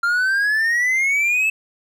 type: exponential sweep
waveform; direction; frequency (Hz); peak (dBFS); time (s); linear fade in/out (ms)
triangle; up; 1381 to 2637; -14; 0.03-1.5; 5
effects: none